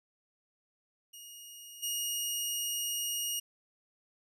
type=tone with level steps; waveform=15% pulse; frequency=2868 Hz; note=F7; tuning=45 cents sharp; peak=-40 / -25 dBFS; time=1.13-3.4 s; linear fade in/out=10 ms; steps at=1.82 s; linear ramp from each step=20 ms; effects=none